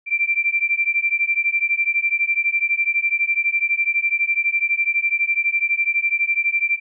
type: beating tone pair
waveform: sine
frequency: 2349 / 2361 Hz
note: D7 / D7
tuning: 0 / +9 cents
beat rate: 12 Hz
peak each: -20 dBFS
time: 0.06-6.8 s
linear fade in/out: 50 ms
effects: none